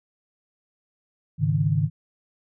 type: chord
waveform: sine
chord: Ab suspended fourth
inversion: none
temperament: just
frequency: 103.83 / 138.43 / 155.74 Hz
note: Ab2 / Db3 / Eb3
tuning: 0 / -2 / +2 cents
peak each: -25 / -24 / -22 dBFS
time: 1.38-1.9 s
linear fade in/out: 50 ms
effects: none